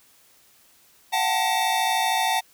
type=tone cluster; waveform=square; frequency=707 / 760 / 884 / 1903 / 3591 Hz; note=F5 / F#5 / A5 / A#6 / A7; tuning=+21 / +46 / +8 / +35 / +35 cents; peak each=-32 / -26 / -25 / -31 / -30 dBFS; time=1.12-2.41 s; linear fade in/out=20 ms; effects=white hiss -57 dBFS RMS until 2.53 s